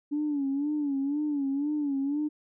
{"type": "tone with vibrato", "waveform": "sine", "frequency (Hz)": 286.4, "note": "D4", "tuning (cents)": -43, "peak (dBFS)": -25, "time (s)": [0.11, 2.29], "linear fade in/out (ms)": 20, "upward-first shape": "sine", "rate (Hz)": 2, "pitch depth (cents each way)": 91, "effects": ["tanh soft clip ceiling -21 dBFS"]}